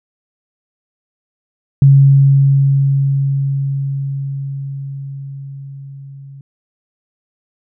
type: tone with level ramp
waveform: sine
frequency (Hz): 137.9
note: C#3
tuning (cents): -9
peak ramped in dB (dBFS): -3 to -32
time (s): 1.82-6.41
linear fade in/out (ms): 2
effects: none